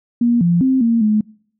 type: tone with pitch steps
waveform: sine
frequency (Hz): 237.7 / 172.2 / 262.3 / 230.8 / 213.3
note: A#3 / F3 / C4 / A#3 / G#3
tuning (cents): +34 / -24 / +4 / -17 / +46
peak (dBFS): -11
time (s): 0.21-1.21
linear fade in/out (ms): 5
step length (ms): 200
effects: noise-tail reverb RT60 0.6 s tail -25 dB re dry